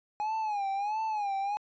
triangle tone with vibrato, 830.6 Hz, G#5, in tune, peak -27 dBFS, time 0.2-1.57 s, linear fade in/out 0 ms, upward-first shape sine, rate 1.5 Hz, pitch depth 110 cents each way, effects resampled to 16000 Hz

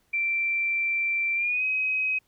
sine tone with pitch glide, 2349 to 2532 Hz, D7 to D#7, 0 to +30 cents, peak -23 dBFS, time 0.13-2.19 s, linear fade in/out 10 ms, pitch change +130 cents, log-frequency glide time 1.35-1.64 s, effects pink hiss -68 dBFS RMS until 2.27 s

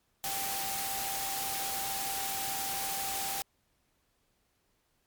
sine tone in noise, 784 Hz, G5, in tune, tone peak -38 dBFS, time 0.24-3.42 s, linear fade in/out 0 ms, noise white, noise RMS -35 dBFS, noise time 0.24-3.42 s, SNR -6 dB, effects pink hiss -74 dBFS RMS until 5.06 s + MP3 96 kbps

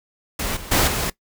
pink noise with level steps, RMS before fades -25 / -36 / -17 / -23 dBFS, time 0.39-1.1 s, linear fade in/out 5 ms, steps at 0.56 / 0.71 / 0.87 s, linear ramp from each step 10 ms, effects noise-tail reverb RT60 0.1 s tail -19 dB re dry

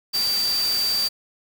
sine tone in noise, 4653 Hz, D8, 17 cents flat, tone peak -20 dBFS, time 0.13-1.09 s, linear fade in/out 20 ms, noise white, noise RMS -30 dBFS, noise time 0.13-1.09 s, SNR +7 dB, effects none

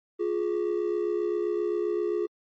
triangle ring-modulated tone, 385.3 Hz, G4, 30 cents flat, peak -19 dBFS, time 0.19-2.27 s, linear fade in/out 20 ms, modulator 33.8 Hz, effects tanh soft clip ceiling -17 dBFS + MP3 32 kbps

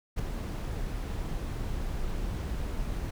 brown noise with ADSR envelope, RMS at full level -26 dBFS, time 0.16-3.11 s, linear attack 31 ms, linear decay 7 ms, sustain -7 dB, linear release 10 ms, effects none

